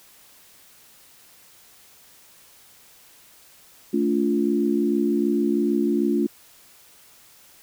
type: chord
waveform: sine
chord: D minor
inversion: second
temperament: equal with one note detuned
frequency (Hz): 220 / 286.5 / 349.2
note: A3 / D4 / F4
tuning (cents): 0 / -43 / 0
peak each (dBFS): -23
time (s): 3.93-6.27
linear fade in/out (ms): 10
effects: white hiss -52 dBFS RMS until 7.62 s